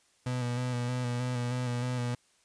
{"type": "tone with vibrato", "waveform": "35% pulse", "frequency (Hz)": 123.47, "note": "B2", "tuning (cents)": 0, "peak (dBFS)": -28, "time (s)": [0.26, 2.15], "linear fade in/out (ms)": 5, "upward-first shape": "square", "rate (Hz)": 3.2, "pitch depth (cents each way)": 27, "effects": ["white hiss -67 dBFS RMS until 2.44 s", "resampled to 22050 Hz"]}